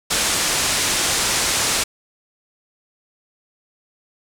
white low-pass noise, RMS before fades -20 dBFS, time 0.1-1.84 s, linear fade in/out 10 ms, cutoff 9200 Hz, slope 24 dB/octave, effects none

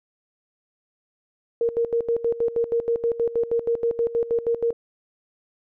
sine tone with tremolo, 466.2 Hz, A#4, in tune, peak -18 dBFS, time 1.61-4.73 s, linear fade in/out 2 ms, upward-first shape square, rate 6.3 Hz, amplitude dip 80%, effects none

